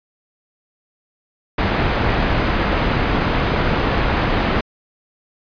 pink low-pass noise, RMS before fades -18 dBFS, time 1.58-4.61 s, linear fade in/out 5 ms, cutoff 2400 Hz, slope 12 dB/octave, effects resampled to 11025 Hz

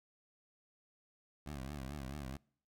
15% pulse tone with vibrato, 69.3 Hz, C#2, in tune, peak -36 dBFS, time 1.46-2.37 s, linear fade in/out 5 ms, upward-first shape triangle, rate 4.6 Hz, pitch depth 170 cents each way, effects noise-tail reverb RT60 0.6 s tail -26 dB re dry

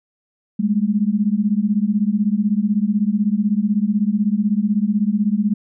sine beating tone pair, 200.1 / 216.1 Hz, G3 / A3, +36 / -31 cents, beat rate 16 Hz, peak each -18 dBFS, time 0.59-5.54 s, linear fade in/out 10 ms, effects none

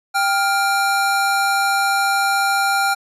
square tone pair together, 788.2 / 1400 Hz, G5 / F6, +9 / +4 cents, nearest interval minor seventh, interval 995 cents, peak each -19 dBFS, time 0.14-2.95 s, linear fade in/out 20 ms, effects resampled to 32000 Hz

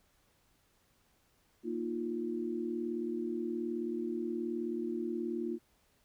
sine chord, Bb suspended fourth, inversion none, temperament just, 233.1 / 310.8 / 349.6 Hz, Bb3 / Eb4 / F4, 0 / -2 / +2 cents, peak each -38 / -40 / -36 dBFS, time 1.63-5.59 s, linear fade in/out 50 ms, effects pink hiss -71 dBFS RMS until 6.04 s

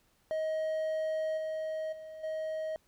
triangle tone with level steps, 630 Hz, D#5, 21 cents sharp, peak -28 / -31 / -41 / -31 dBFS, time 0.31-2.76 s, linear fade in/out 0 ms, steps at 1.37 / 1.92 / 2.23 s, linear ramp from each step 10 ms, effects pink hiss -70 dBFS RMS until 2.87 s

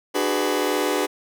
sawtooth chord, G# half-diminished seventh, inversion second, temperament just, 299 / 373.8 / 415.3 / 498.4 Hz, D4 / F#4 / G#4 / B4, +31 / +18 / 0 / +16 cents, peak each -22 dBFS, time 0.14-1.07 s, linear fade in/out 20 ms, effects none

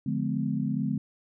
sine chord, D diminished seventh, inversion none, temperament just, 146.83 / 176.2 / 211.4 / 253.7 Hz, D3 / F3 / Ab3 / Cb4, 0 / +16 / +31 / +47 cents, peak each -31 / -34 / -30 / -31 dBFS, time 0.06-0.98 s, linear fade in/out 5 ms, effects none

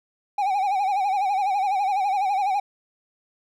triangle tone with vibrato, 788 Hz, G5, 9 cents sharp, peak -18 dBFS, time 0.38-2.6 s, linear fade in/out 5 ms, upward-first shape sine, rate 12 Hz, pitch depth 95 cents each way, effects none

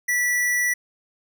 square tone, 1957 Hz, B6, 16 cents flat, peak -20 dBFS, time 0.08-0.74 s, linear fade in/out 10 ms, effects none

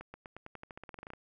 accelerating click train, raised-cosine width 0.5 ms, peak -30 dBFS, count 17, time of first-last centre 0.01-1.135 s, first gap 130 ms, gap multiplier 0.91, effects none

